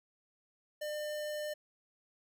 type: tone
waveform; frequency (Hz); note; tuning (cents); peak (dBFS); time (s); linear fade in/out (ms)
square; 601; D5; +40; -37; 0.81-1.54; 10
effects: none